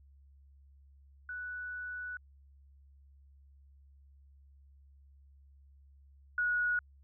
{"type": "tone pair in turn", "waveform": "sine", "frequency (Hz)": [1480, 1457.9], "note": ["F#6", "F#6"], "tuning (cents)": [0, -26], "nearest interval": "unison", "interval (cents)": 26, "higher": "first", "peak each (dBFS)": [-38, -28], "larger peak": "second", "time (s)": [[1.29, 2.17], [6.38, 6.79]], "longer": "first", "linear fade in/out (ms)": 2, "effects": ["added 69 Hz sine -57 dBFS peak until 7.03 s"]}